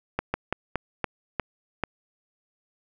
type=slowing click train; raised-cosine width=0.5 ms; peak=-10 dBFS; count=7; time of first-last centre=0.19-1.837 s; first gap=150 ms; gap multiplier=1.24; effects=none